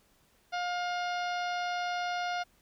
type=harmonic tone; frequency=710 Hz; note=F5; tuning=28 cents sharp; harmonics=1 / 2 / 3 / 4 / 5 / 6 / 7 / 8; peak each=-32 / -37 / -43 / -45 / -47 / -48 / -50 / -52 dBFS; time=0.52-2.44 s; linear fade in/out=20 ms; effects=pink hiss -67 dBFS RMS until 2.61 s